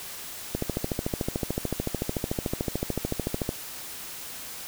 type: click train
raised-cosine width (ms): 2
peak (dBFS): -13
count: 41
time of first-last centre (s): 0.55-3.491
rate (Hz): 13.6
effects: white hiss -39 dBFS RMS until 4.67 s